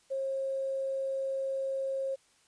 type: tone with quantisation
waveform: sine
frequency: 538 Hz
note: C5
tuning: 48 cents sharp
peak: -30 dBFS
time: 0.1-2.16 s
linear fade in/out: 20 ms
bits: 10
effects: white hiss -66 dBFS RMS until 2.47 s + resampled to 22050 Hz